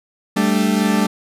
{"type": "chord", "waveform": "40% pulse", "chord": "G suspended second", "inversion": "none", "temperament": "equal", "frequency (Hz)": [196, 220, 293.7], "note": ["G3", "A3", "D4"], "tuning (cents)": [0, 0, 0], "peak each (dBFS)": [-17, -17, -21], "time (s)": [0.36, 1.07], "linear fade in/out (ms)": 10, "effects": ["resampled to 32000 Hz"]}